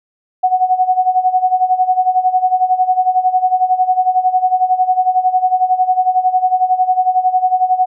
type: tone with tremolo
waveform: sine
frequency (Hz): 740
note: F#5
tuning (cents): 0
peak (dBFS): -7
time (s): 0.43-7.86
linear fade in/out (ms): 10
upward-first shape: sine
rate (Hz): 11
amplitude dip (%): 80
effects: none